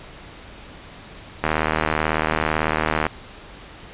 click train, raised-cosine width 0.5 ms, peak -4 dBFS, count 128, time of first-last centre 1.44-3.066 s, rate 78.1 Hz, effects pink hiss -41 dBFS RMS until 3.93 s + resampled to 8000 Hz

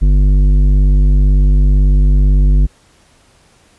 triangle tone with tanh clipping, 49 Hz, G1, in tune, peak -8 dBFS, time 0.01-2.67 s, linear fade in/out 20 ms, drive 15 dB, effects pink hiss -50 dBFS RMS until 3.78 s + resampled to 24000 Hz

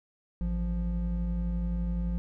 triangle tone pair together, 54.29 / 174.61 Hz, A1 / F3, -22 / 0 cents, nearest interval octave + minor sixth, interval 2022 cents, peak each -27 / -30 dBFS, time 0.41-2.18 s, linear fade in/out 0 ms, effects none

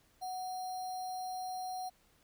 sine tone with sample-and-hold, 740 Hz, F#5, in tune, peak -37 dBFS, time 0.21-1.9 s, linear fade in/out 20 ms, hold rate 4900 Hz, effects pink hiss -69 dBFS RMS until 2.23 s

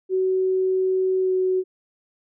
sine tone with pitch glide, 375.3 to 372.3 Hz, F#4 to F#4, +25 to +11 cents, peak -18 dBFS, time 0.09-1.64 s, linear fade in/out 50 ms, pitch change -14 cents, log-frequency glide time 1.2-1.32 s, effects none

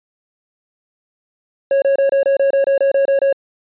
triangle tone bursts, 550 Hz, C#5, 14 cents flat, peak -9 dBFS, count 12, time 1.71-3.327 s, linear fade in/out 2 ms, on 110 ms, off 27 ms, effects resampled to 8000 Hz

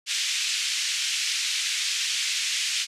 pink band-pass noise, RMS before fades -27 dBFS, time 0.06-2.87 s, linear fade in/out 50 ms, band 2300 to 7500 Hz, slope 24 dB/octave, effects resampled to 32000 Hz

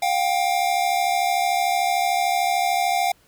square tone pair together, 710.6 / 784 Hz, F5 / G5, +30 / 0 cents, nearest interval major second, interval 170 cents, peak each -22 / -23 dBFS, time 0.02-3.12 s, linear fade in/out 5 ms, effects pink hiss -58 dBFS RMS until 3.27 s

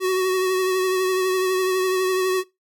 square tone with vibrato, 373 Hz, F#4, 14 cents sharp, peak -19 dBFS, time 0-2.44 s, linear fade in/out 50 ms, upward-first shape triangle, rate 12 Hz, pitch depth 29 cents each way, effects noise-tail reverb RT60 0.2 s tail -21 dB re dry

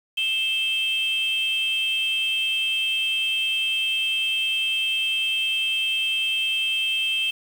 sine tone pair together, 2637 / 3155 Hz, E7 / G7, 0 / +10 cents, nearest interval minor third, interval 310 cents, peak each -23 / -22 dBFS, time 0.17-7.31 s, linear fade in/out 10 ms, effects tanh soft clip ceiling -16 dBFS + 7-bit

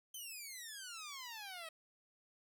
10% pulse exponential sweep, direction down, 3136 to 630 Hz, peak -38 dBFS, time 0.14-1.69 s, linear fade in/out 5 ms, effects none

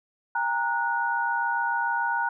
sine tone cluster, 802 / 929 / 1463 Hz, G5 / A#5 / F#6, +39 / -6 / -20 cents, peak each -32 / -26 / -27 dBFS, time 0.35-2.29 s, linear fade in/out 5 ms, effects none

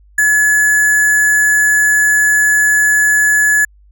sine tone with sample-and-hold, 1704 Hz, G#6, 44 cents sharp, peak -8 dBFS, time 0.18-3.65 s, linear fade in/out 5 ms, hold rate 8820 Hz, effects added 50 Hz sine -43 dBFS peak until 3.91 s

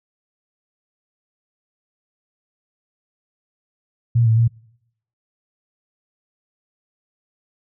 sine tone with pitch steps, 117.6 / 112 / 116 Hz, A#2 / A2 / A#2, +16 / +31 / -8 cents, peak -12 dBFS, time 4.15-4.48 s, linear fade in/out 10 ms, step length 110 ms, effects noise-tail reverb RT60 0.8 s tail -25 dB re dry

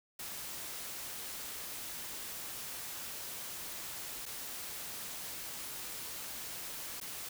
white noise with dropouts, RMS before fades -43 dBFS, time 0.19-7.29 s, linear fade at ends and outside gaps 5 ms, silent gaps 4.256-4.261 / 7.002-7.012 s, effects none

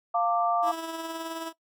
sine chord, D minor, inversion first, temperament equal with one note detuned, 698.5 / 902.1 / 1174.7 Hz, F5 / A5 / D6, 0 / +43 / 0 cents, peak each -25 / -31 / -27 dBFS, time 0.14-0.72 s, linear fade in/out 10 ms
15% pulse tone with tremolo, 327.4 Hz, E4, 12 cents flat, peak -25 dBFS, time 0.62-1.53 s, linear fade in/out 50 ms, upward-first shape triangle, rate 19 Hz, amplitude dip 45%
effects noise-tail reverb RT60 0.1 s tail -17 dB re dry

